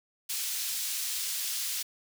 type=high-pass noise; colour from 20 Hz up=pink; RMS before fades=-33 dBFS; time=0.29-1.83 s; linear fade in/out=10 ms; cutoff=4000 Hz; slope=12 dB/octave; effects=none